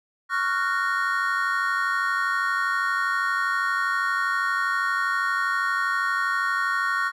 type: chord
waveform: triangle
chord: Gb major seventh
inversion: second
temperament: just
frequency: 1110 / 1387.5 / 1480 / 1850 Hz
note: Db6 / F6 / Gb6 / Bb6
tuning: +2 / -12 / 0 / -14 cents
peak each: -25 / -26 / -26 / -26 dBFS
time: 0.29-7.12 s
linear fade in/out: 50 ms
effects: none